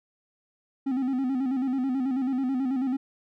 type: tone with vibrato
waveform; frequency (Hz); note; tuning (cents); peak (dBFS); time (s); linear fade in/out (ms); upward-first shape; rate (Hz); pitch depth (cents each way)
triangle; 261.6; C4; 0; -22; 0.86-2.97; 10; square; 9.2; 69
effects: none